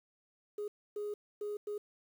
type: tone bursts at uneven times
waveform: sine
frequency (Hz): 415.3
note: G#4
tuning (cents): 0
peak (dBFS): -34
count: 4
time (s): 0.58-0.68 / 0.96-1.14 / 1.41-1.57 / 1.67-1.78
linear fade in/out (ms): 5
effects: tanh soft clip ceiling -33 dBFS + 10-bit